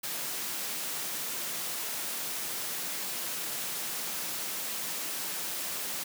white high-pass noise, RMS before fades -35 dBFS, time 0.03-6.04 s, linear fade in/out 10 ms, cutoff 130 Hz, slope 96 dB/octave, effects none

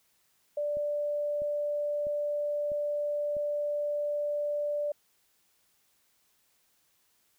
sine tone, 587.3 Hz, D5, in tune, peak -28 dBFS, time 0.57-4.92 s, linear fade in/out 5 ms
click train, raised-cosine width 3 ms, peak -35 dBFS, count 5, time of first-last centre 0.77-3.367 s, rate 1.54 Hz
effects white hiss -70 dBFS RMS until 7.38 s

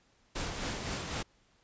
pink noise with tremolo, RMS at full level -35 dBFS, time 0.35-1.23 s, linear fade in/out 10 ms, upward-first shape sine, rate 3.9 Hz, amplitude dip 40%, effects pink hiss -68 dBFS RMS until 1.63 s + resampled to 16000 Hz

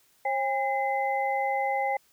sine tone cluster, 540 / 808 / 2050 Hz, C#5 / G#5 / C7, -45 / -48 / -36 cents, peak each -31 / -26 / -33 dBFS, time 0.25-1.97 s, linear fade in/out 5 ms, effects white hiss -64 dBFS RMS until 2.12 s

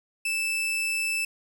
40% pulse tone, 2637 Hz, E7, in tune, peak -24 dBFS, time 0.25-1.25 s, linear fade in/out 5 ms, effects none

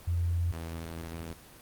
sine / sawtooth tone pair in turn, 86 / 82.45 Hz, F2 / E2, -26 / +1 cents, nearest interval minor second, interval 73 cents, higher first, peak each -26 / -32 dBFS, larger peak first, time 0.07-0.52 / 0.52-1.34 s, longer second, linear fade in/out 10 ms, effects pink hiss -52 dBFS RMS until 1.61 s + Opus 24 kbps

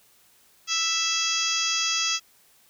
harmonic tone with a mistuned harmonic, 659.3 Hz, E5, in tune, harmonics 2 / 3 / 4 / 5 / 6 / 7 / 8 / 9 / 10, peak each -33 / -37 / -30 / -29 / -38 / -30 / -32 / -31 / -31 dBFS, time 0.67-2.2 s, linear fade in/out 50 ms, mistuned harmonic 7, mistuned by +60 cents, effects white hiss -59 dBFS RMS until 2.69 s

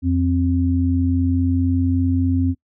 sine tone pair together, 87.73 / 262.9 Hz, F2 / C4, +8 / +8 cents, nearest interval octave + perfect fifth, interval 1900 cents, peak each -18 dBFS, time 0.02-2.55 s, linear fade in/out 50 ms, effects noise-tail reverb RT60 0.1 s tail -22 dB re dry

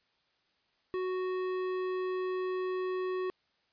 sine tone with tanh clipping, 370 Hz, F#4, in tune, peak -33 dBFS, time 0.94-3.3 s, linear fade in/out 0 ms, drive 15 dB, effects white hiss -73 dBFS RMS until 3.72 s + resampled to 11025 Hz

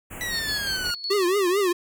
pink band-stop noise, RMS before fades -37 dBFS, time 0.1-0.92 s, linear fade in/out 20 ms, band 3000 to 6900 Hz, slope 96 dB/octave
sawtooth exponential sweep, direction down, 1975.5 to 1411 Hz, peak -24 dBFS, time 0.21-0.94 s, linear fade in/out 0 ms
sine tone with tremolo, 4394 Hz, C#8, 16 cents flat, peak -26 dBFS, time 0.3-1.26 s, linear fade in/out 50 ms, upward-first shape square, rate 5.4 Hz, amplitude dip 65%
square tone with vibrato, 379.4 Hz, F#4, 43 cents sharp, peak -20 dBFS, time 1.1-1.73 s, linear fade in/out 10 ms, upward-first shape triangle, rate 4.6 Hz, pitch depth 180 cents each way
effects none

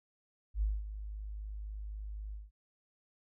sine tone with ADSR envelope, 51.91 Hz, G#1, in tune, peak -27 dBFS, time 0.54-2.51 s, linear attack 78 ms, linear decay 210 ms, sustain -12 dB, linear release 180 ms, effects none

